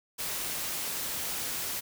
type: noise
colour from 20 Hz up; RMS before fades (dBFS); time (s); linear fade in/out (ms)
white; -34; 0.18-1.81; 20
effects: none